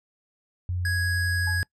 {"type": "tone with pitch glide", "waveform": "sine", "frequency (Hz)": [89.5, 88.78], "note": ["F2", "F2"], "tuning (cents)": [43, 29], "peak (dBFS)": -25, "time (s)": [0.69, 1.63], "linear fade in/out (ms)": 0, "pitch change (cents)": -14, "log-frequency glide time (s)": [0.81, 1.31]}
{"type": "tone", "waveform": "square", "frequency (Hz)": 1661.2, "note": "G#6", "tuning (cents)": 0, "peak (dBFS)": -26, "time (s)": [0.85, 1.63], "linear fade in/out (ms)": 2}
{"type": "tone with exponential decay", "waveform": "sine", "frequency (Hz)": 858, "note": "A5", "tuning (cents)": -44, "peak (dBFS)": -34, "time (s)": [1.47, 1.67], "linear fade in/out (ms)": 5, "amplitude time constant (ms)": 43}
{"effects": ["noise-tail reverb RT60 0.1 s tail -25 dB re dry", "low-pass 11000 Hz 12 dB/octave"]}